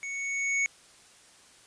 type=tone with level ramp; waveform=square; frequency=2220 Hz; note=C#7; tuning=2 cents sharp; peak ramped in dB=-35 to -24 dBFS; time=0.03-0.66 s; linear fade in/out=0 ms; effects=white hiss -56 dBFS RMS until 1.66 s + resampled to 22050 Hz